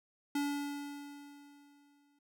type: tone with exponential decay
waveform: square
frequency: 286.5 Hz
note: D4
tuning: 43 cents flat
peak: -31 dBFS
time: 0.35-2.19 s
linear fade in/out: 5 ms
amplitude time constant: 400 ms
effects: none